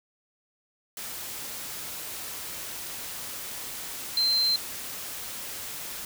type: tone in noise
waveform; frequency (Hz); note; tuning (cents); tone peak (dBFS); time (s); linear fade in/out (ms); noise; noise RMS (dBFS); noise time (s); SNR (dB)
sine; 4120; C8; -28; -21; 4.17-4.56; 2; white; -37; 0.97-6.05; +13
effects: none